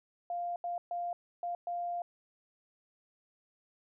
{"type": "tone bursts at uneven times", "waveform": "sine", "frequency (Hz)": 698.5, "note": "F5", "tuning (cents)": 0, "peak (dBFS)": -33, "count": 5, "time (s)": [[0.3, 0.56], [0.64, 0.78], [0.91, 1.13], [1.43, 1.55], [1.67, 2.02]], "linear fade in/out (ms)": 2, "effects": []}